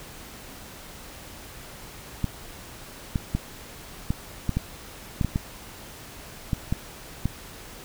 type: clicks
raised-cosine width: 5 ms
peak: -11 dBFS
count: 12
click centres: 2.243 / 3.158 / 3.35 / 4.105 / 4.493 / 4.57 / 5.212 / 5.247 / 5.359 / 6.532 / 6.725 / 7.256 s
effects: pink hiss -43 dBFS RMS until 7.84 s